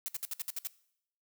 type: noise bursts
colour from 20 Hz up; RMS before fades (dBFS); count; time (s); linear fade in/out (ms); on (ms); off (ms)
blue; -36; 8; 0.06-0.671; 0; 23; 61
effects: noise-tail reverb RT60 0.7 s tail -20 dB re dry